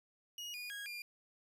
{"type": "tone with pitch steps", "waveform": "30% pulse", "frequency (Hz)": [2882, 2445, 1643, 2400], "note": ["F#7", "D#7", "G#6", "D7"], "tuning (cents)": [-46, -31, -19, 37], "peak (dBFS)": -40, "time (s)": [0.38, 1.02], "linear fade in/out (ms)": 2, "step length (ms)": 160, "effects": ["13-bit"]}